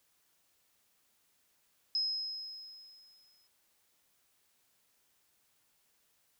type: tone with exponential decay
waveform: sine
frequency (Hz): 5120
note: D#8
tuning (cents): +49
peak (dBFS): -28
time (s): 1.95-3.47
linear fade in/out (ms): 1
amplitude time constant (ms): 330
effects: white hiss -73 dBFS RMS until 6.39 s